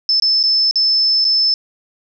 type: tone with dropouts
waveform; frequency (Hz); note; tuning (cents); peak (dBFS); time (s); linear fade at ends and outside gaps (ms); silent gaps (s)
sine; 5260; E8; -5; -11; 0.09-1.54; 1; 0.199-0.222 / 0.429-0.437 / 0.711-0.757 / 1.244-1.25
effects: none